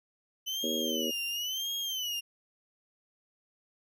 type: tone with vibrato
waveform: 35% pulse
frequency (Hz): 3012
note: F#7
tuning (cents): +30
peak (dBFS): -30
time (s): 0.46-2.21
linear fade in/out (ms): 20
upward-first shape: sine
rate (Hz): 0.97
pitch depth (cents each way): 140
type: harmonic tone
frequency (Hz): 79.7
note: D#2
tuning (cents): +42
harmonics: 3 / 4 / 5 / 6 / 7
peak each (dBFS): -36 / -37 / -38 / -39 / -39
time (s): 0.63-1.11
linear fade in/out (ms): 10
effects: none